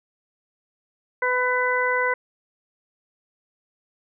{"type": "harmonic tone", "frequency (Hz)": 500, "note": "B4", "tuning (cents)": 21, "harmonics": [1, 2, 3, 4], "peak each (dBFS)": [-25, -25, -25, -25], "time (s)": [1.22, 2.14], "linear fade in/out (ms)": 5, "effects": []}